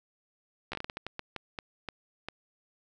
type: slowing click train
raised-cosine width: 0.3 ms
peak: -20 dBFS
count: 14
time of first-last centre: 0.72-2.286 s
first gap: 13 ms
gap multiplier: 1.33
effects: none